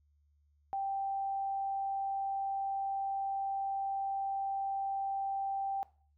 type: tone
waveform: sine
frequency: 784 Hz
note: G5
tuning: in tune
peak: -32 dBFS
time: 0.73-5.83 s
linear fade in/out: 0 ms
effects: noise-tail reverb RT60 0.4 s tail -18 dB re dry + added 73 Hz sine -67 dBFS peak until 6.17 s